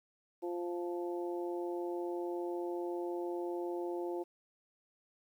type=harmonic tone; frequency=174.61 Hz; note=F3; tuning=in tune; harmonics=2 / 3 / 4 / 5; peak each=-36 / -44 / -47 / -47 dBFS; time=0.42-4.24 s; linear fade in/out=20 ms; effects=11-bit